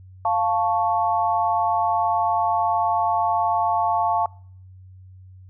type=chord; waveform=sine; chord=F augmented; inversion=none; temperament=equal; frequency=698.5 / 880 / 1108.7 Hz; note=F5 / A5 / C#6; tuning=0 / 0 / 0 cents; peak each=-22 / -21 / -25 dBFS; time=0.25-4.26 s; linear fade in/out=2 ms; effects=noise-tail reverb RT60 0.6 s tail -26 dB re dry + added 93 Hz sine -42 dBFS peak until 5.49 s